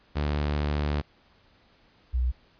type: tone pair in turn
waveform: sawtooth / sine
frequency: 73.7 / 61.97 Hz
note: D2 / B1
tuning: +7 / +7 cents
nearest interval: minor third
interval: 300 cents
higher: first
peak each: -21 / -22 dBFS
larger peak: first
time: 0.15-1.02 / 2.13-2.32 s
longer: first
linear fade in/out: 20 ms
effects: pink hiss -61 dBFS RMS until 2.59 s + resampled to 11025 Hz